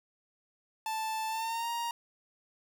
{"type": "tone with pitch glide", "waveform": "45% pulse", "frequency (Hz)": [880, 937.7], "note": ["A5", "A#5"], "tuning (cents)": [0, 10], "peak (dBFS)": -32, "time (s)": [0.86, 1.91], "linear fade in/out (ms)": 2, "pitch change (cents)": 110, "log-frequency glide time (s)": [1.28, 1.7], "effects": []}